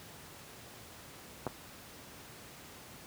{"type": "clicks", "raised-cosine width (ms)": 1, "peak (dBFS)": [-19, -25], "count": 2, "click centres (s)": [1.467, 1.475], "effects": ["pink hiss -51 dBFS RMS until 3.06 s", "high-pass 80 Hz 12 dB/octave"]}